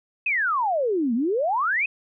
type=exponential two-way sweep; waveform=sine; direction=down then up; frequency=2615 to 220 to 2615 Hz; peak=-20 dBFS; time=0.26-1.86 s; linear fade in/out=5 ms; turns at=1.14 s; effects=none